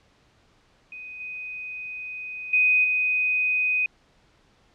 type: tone with level steps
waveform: sine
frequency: 2500 Hz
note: D#7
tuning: 8 cents sharp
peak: -36 / -32 / -16 / -20 dBFS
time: 0.92-3.86 s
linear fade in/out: 2 ms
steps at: 1.2 / 2.53 / 2.84 s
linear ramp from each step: 5 ms
effects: pink hiss -61 dBFS RMS until 4.74 s + low-pass 5000 Hz 12 dB/octave